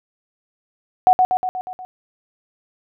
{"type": "tone with echo", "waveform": "sine", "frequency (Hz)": 740, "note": "F#5", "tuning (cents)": 0, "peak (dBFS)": -7, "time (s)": [1.07, 1.13], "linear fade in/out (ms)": 0, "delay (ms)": 120, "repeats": 6, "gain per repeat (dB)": -4, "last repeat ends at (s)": 1.85, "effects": []}